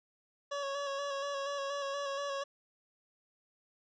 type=tone with vibrato; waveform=25% pulse; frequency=560 Hz; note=C#5; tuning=18 cents sharp; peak=-31 dBFS; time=0.51-2.44 s; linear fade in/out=10 ms; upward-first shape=square; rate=4.2 Hz; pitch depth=25 cents each way; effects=resampled to 16000 Hz + 12-bit